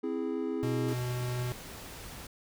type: chord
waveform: triangle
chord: C augmented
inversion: none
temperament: equal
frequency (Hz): 261.6 / 329.6 / 415.3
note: C4 / E4 / G#4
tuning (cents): 0 / 0 / 0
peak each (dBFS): -33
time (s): 0.03-0.94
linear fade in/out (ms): 10
type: tone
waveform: square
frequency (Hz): 123.7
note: B2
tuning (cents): +3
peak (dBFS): -32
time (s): 0.63-1.52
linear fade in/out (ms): 0
type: noise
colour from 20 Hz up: pink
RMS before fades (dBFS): -45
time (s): 0.88-2.27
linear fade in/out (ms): 5
effects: none